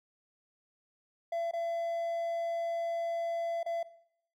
triangle tone with dropouts, 675 Hz, E5, 41 cents sharp, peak -29 dBFS, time 1.32-3.83 s, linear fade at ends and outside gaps 5 ms, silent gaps 1.512-1.534 / 3.631-3.661 s, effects noise-tail reverb RT60 0.7 s tail -17 dB re dry

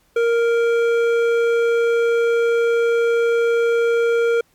triangle tone with hard clipping, 466.2 Hz, A#4, in tune, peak -16 dBFS, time 0.16-4.41 s, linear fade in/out 5 ms, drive 14 dB, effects pink hiss -60 dBFS RMS until 4.54 s + MP3 96 kbps

